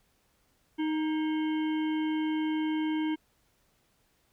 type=harmonic tone with a mistuned harmonic; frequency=311.1 Hz; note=D#4; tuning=in tune; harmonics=1 / 3 / 5 / 7 / 9 / 10; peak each=-27 / -40 / -46 / -44 / -53 / -46 dBFS; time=0.78-3.16 s; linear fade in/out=20 ms; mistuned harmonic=5; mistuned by=+49 cents; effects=pink hiss -70 dBFS RMS until 4.32 s